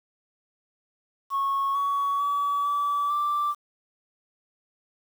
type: tone with pitch steps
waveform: sine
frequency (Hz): 1100 / 1124 / 1142 / 1152 / 1174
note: C#6 / C#6 / D6 / D6 / D6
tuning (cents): -14 / +24 / -49 / -34 / -1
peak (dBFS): -21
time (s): 1.3-3.55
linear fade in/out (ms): 50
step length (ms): 450
effects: tanh soft clip ceiling -20 dBFS + 8-bit